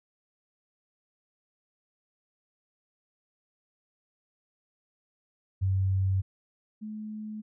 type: tone pair in turn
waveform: sine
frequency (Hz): 95.5 / 214.4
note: G2 / A3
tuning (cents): -45 / -45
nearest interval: octave + major second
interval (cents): 1400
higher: second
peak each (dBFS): -23 / -35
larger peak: first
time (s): 5.61-6.22 / 6.81-7.42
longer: neither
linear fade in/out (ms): 20
effects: none